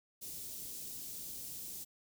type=band-stop noise; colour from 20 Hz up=white; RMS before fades=-45 dBFS; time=0.21-1.85 s; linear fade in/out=20 ms; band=350 to 5200 Hz; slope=12 dB/octave; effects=none